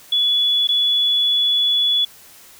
sine tone with dropouts, 3414 Hz, G#7, 47 cents sharp, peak -14 dBFS, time 0.12-2.05 s, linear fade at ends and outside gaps 5 ms, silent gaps 0.673-0.688 s, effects white hiss -45 dBFS RMS until 2.59 s

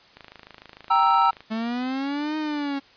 click train, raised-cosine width 0.3 ms, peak -26 dBFS, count 34, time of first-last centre 0.17-1.406 s, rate 26.7 Hz
triangle chord, E diminished, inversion first, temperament equal, 784 / 932.3 / 1318.5 Hz, G5 / Bb5 / E6, 0 / 0 / 0 cents, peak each -20 / -18 / -18 dBFS, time 0.9-1.31 s, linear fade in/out 10 ms
45% pulse linear two-way sweep, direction up then down, 217.3 to 311.1 to 274 Hz, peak -25 dBFS, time 1.5-2.8 s, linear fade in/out 20 ms, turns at 2.37 s
effects white hiss -53 dBFS RMS until 2.96 s + resampled to 11025 Hz

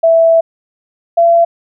sine tone pair in turn, 659.3 / 677.8 Hz, E5 / E5, 0 / +48 cents, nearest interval unison, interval 48 cents, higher second, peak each -5 dBFS, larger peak neither, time 0.03-0.41 / 1.17-1.45 s, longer first, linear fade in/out 10 ms, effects none

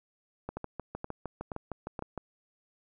two click trains, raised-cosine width 1 ms, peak -22 / -22 dBFS, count 4 / 12, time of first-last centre 0.57-1.992 / 0.49-2.177 s, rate 2.11 / 6.52 Hz, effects none

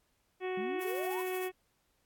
harmonic tone, 370 Hz, F#4, in tune, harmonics 1 / 2 / 3 / 4 / 5 / 6 / 7 / 8 / 9, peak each -34 / -42 / -48 / -54 / -46 / -49 / -48 / -60 / -56 dBFS, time 0.4-1.52 s, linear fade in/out 50 ms
sine exponential sweep, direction up, 187.7 to 1065 Hz, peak -39 dBFS, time 0.57-1.22 s, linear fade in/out 5 ms
violet noise with tremolo, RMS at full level -44 dBFS, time 0.8-1.49 s, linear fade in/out 20 ms, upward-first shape sine, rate 13 Hz, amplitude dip 50%
effects pink hiss -75 dBFS RMS until 2.05 s + AAC 64 kbps

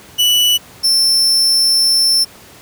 40% pulse tone pair in turn, 2960 / 5360 Hz, F#7 / E8, 0 / +28 cents, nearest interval minor seventh, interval 1028 cents, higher second, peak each -9 dBFS, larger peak neither, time 0.18-0.58 / 0.83-2.25 s, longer second, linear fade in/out 20 ms, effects pink hiss -40 dBFS RMS until 2.61 s + high-pass 80 Hz 12 dB/octave

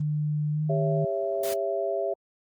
sine tone with pitch glide, 150.1 to 153.79 Hz, D3 to D#3, +38 to -20 cents, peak -24 dBFS, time 0-1.05 s, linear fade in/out 5 ms, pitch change +42 cents, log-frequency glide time 0.52-0.63 s
sine chord, C# diminished, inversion second, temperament just, 399.1 / 554.4 / 665.2 Hz, G4 / C#5 / E5, +31 / 0 / +16 cents, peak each -30 / -31 / -28 dBFS, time 0.69-2.14 s, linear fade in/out 10 ms
white noise, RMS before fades -36 dBFS, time 1.43-1.54 s, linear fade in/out 5 ms
effects Opus 24 kbps

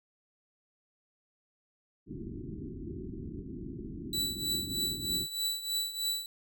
white low-pass noise, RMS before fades -41 dBFS, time 2.06-5.27 s, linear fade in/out 50 ms, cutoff 380 Hz, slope 96 dB/octave
sawtooth tone with tremolo, 3951 Hz, B7, in tune, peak -25 dBFS, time 4.13-6.26 s, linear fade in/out 2 ms, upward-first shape triangle, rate 3.2 Hz, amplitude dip 80%
effects none

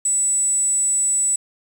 sine tone, 7920 Hz, B8, 4 cents sharp, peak -16 dBFS, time 0.05-1.36 s, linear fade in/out 5 ms, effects 7-bit

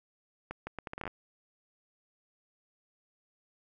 accelerating click train, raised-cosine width 0.5 ms, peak -23 dBFS, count 11, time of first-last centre 0.51-1.077 s, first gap 160 ms, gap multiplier 0.73, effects none

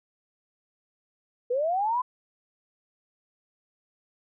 sine linear sweep, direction up, 470 to 1028 Hz, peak -23 dBFS, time 1.5-2.02 s, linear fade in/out 10 ms, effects none

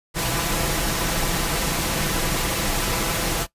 pink noise with comb filter, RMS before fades -23 dBFS, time 0.14-3.47 s, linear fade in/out 50 ms, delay 6 ms, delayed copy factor +0.5, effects noise-tail reverb RT60 0.1 s tail -18 dB re dry + resampled to 32000 Hz

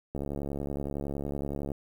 click train, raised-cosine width 2 ms, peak -21 dBFS, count 112, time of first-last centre 0.15-1.718 s, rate 70.8 Hz, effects 9-bit

